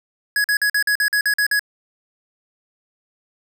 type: tone bursts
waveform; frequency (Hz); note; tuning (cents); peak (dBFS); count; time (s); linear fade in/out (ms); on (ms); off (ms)
square; 1674; G#6; +13; -16; 10; 0.36-1.594; 2; 82; 46
effects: none